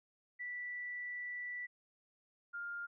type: tone pair in turn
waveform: sine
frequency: 1965 / 1404.8 Hz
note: B6 / F6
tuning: -9 / +10 cents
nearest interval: tritone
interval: 581 cents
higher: first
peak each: -40 / -40 dBFS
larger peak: neither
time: 0.39-1.67 / 2.53-2.87 s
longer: first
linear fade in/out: 20 ms
effects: none